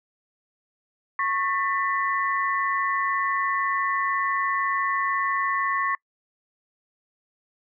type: tone cluster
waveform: sine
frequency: 1100 / 1789 / 1983 Hz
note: C#6 / A6 / B6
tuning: -14 / +28 / +7 cents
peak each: -24 / -29 / -29 dBFS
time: 1.19-5.95 s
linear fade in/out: 2 ms
effects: noise-tail reverb RT60 0.1 s tail -26 dB re dry